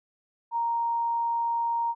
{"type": "tone", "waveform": "sine", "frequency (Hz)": 932.3, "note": "A#5", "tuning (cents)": 0, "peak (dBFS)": -24, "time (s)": [0.51, 1.95], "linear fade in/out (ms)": 50, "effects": []}